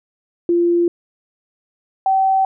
sine tone pair in turn, 345 / 768.5 Hz, F4 / G5, -21 / -35 cents, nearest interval octave + major second, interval 1386 cents, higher second, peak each -12 dBFS, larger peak neither, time 0.49-0.88 / 2.06-2.45 s, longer neither, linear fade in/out 2 ms, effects none

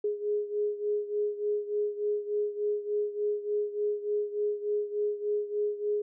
sine beating tone pair, 415.3 / 418.7 Hz, G#4 / G#4, 0 / +14 cents, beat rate 3.4 Hz, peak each -29 / -33 dBFS, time 0.04-6.02 s, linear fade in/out 5 ms, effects none

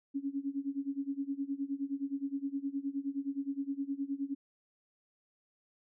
sine tone with tremolo, 277.5 Hz, C#4, 2 cents sharp, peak -30 dBFS, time 0.14-4.35 s, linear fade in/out 20 ms, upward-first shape sine, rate 9.6 Hz, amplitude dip 90%, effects none

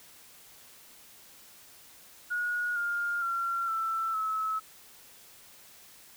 sine tone with pitch steps, 1448 / 1408.4 / 1369.9 / 1332.4 / 1296 Hz, F#6 / F6 / F6 / E6 / E6, -38 / +14 / -34 / +18 / -30 cents, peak -28 dBFS, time 2.3-4.6 s, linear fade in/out 20 ms, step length 460 ms, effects white hiss -54 dBFS RMS until 6.16 s

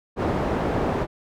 white low-pass noise, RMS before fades -24 dBFS, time 0.16-1.07 s, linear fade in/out 50 ms, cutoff 620 Hz, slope 12 dB/octave, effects none

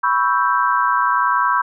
sine chord, C# half-diminished seventh, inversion third, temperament equal, 987.8 / 1108.7 / 1318.5 / 1568 Hz, B5 / C#6 / E6 / G6, 0 / 0 / 0 / 0 cents, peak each -18 / -19 / -21 / -21 dBFS, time 0.03-1.62 s, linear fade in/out 10 ms, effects none

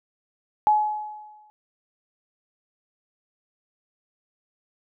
sine tone with exponential decay, 848 Hz, G#5, 36 cents sharp, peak -13 dBFS, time 0.67-1.5 s, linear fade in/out 0 ms, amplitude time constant 180 ms, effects none

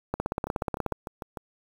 two click trains, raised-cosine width 1 ms, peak -21 / -13 dBFS, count 7 / 14, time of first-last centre 0.47-1.372 / 0.14-0.923 s, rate 6.65 / 16.6 Hz, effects 7-bit

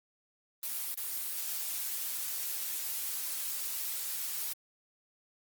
blue noise with dropouts, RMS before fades -36 dBFS, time 0.63-4.53 s, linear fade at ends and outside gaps 2 ms, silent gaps 0.944-0.974 s, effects Opus 24 kbps

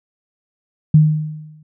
sine tone with exponential decay, 153.9 Hz, D#3, 19 cents flat, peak -4 dBFS, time 0.94-1.63 s, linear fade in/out 5 ms, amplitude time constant 150 ms, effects none

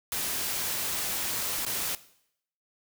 white noise with dropouts, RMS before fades -31 dBFS, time 0.12-1.95 s, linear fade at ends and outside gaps 1 ms, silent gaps 1.651-1.664 s, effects noise-tail reverb RT60 0.7 s tail -17 dB re dry

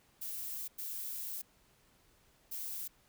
violet noise bursts at uneven times, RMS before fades -41 dBFS, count 3, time 0.21-0.68 / 0.78-1.42 / 2.51-2.88 s, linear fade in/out 10 ms, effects pink hiss -68 dBFS RMS until 3.08 s

